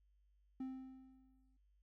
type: tone with exponential decay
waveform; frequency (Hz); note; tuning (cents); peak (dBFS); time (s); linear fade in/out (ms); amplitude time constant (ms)
triangle; 261.6; C4; 0; -38; 0.6-1.57; 5; 210
effects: noise-tail reverb RT60 0.2 s tail -23 dB re dry + added 50 Hz sine -70 dBFS peak until 1.82 s